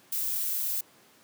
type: noise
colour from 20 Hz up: violet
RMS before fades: -30 dBFS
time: 0.12-0.81 s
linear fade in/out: 5 ms
effects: pink hiss -58 dBFS RMS until 1.23 s + high-pass 200 Hz 12 dB/octave